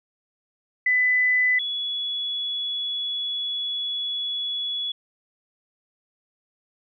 sine tone pair in turn, 2000 / 3390 Hz, B6 / G#7, +21 / +35 cents, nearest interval major sixth, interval 914 cents, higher second, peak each -17 / -25 dBFS, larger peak first, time 0.86-1.59 / 1.59-4.92 s, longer second, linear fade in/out 5 ms, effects none

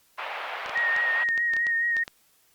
pink band-pass noise, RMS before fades -34 dBFS, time 0.18-1.24 s, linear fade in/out 5 ms, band 650 to 2800 Hz, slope 24 dB/octave
clicks, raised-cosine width 0.2 ms, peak -19 dBFS, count 11, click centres 0.661 / 0.695 / 0.775 / 0.964 / 1.288 / 1.377 / 1.536 / 1.566 / 1.668 / 1.967 / 2.079 s
sine tone with vibrato, 1864.7 Hz, A#6, in tune, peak -22 dBFS, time 0.75-2.04 s, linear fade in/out 10 ms, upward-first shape sine, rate 4.7 Hz, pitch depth 28 cents each way
effects white hiss -63 dBFS RMS until 2.54 s + Opus 48 kbps

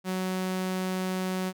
sawtooth tone, 186 Hz, F#3, 9 cents sharp, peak -24 dBFS, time 0.04-1.53 s, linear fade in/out 50 ms, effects none

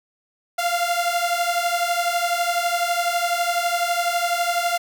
sawtooth beating tone pair, 689 / 701 Hz, F5 / F5, -24 / +6 cents, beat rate 12 Hz, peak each -19 / -19 dBFS, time 0.58-4.78 s, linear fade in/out 10 ms, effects none

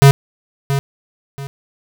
square tone with echo, 138.7 Hz, C#3, 1 cent sharp, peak -4 dBFS, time 0.02-0.11 s, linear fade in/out 0 ms, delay 680 ms, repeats 2, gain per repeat -11 dB, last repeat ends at 1.47 s, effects none

